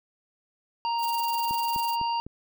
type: harmonic tone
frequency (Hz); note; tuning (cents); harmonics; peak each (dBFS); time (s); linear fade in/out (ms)
932.3; A#5; 0; 1 / 3 / 5; -25 / -37 / -38; 0.85-2.2; 0
type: noise with tremolo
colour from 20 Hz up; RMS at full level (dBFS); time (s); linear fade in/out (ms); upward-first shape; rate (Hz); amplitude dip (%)
violet; -34; 0.98-1.97; 50; sine; 20; 80
type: click train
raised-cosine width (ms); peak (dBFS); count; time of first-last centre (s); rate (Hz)
3; -27; 4; 1.51-2.266; 3.97
effects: none